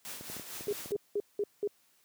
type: noise with tremolo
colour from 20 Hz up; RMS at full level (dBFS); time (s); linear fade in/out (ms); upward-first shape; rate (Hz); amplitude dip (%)
white; -41; 0.05-0.92; 0; triangle; 4.4; 60
type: clicks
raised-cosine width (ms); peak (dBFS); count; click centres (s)
2; -31; 10; 0.21 / 0.299 / 0.366 / 0.397 / 0.609 / 0.672 / 0.709 / 0.859 / 0.909 / 0.955
type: tone bursts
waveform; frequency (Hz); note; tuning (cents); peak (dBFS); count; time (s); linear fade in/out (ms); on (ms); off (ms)
sine; 410; G#4; -22; -28; 5; 0.68-1.675; 2; 47; 190
effects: white hiss -68 dBFS RMS until 2.04 s + high-pass 100 Hz 12 dB/octave